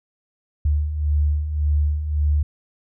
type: beating tone pair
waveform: sine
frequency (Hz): 72.9 / 74.7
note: D2 / D2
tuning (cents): -12 / +30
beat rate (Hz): 1.8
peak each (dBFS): -25 / -18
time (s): 0.65-2.43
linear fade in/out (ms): 5
effects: none